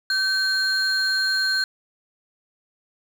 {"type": "tone pair together", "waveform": "sine", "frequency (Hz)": [1540, 4229], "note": ["G6", "C8"], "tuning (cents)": [-31, 18], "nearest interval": "octave + perfect fourth", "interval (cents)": 1749, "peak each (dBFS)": [-20, -20], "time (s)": [0.1, 1.64], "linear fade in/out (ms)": 2, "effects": ["tanh soft clip ceiling -16 dBFS", "7-bit"]}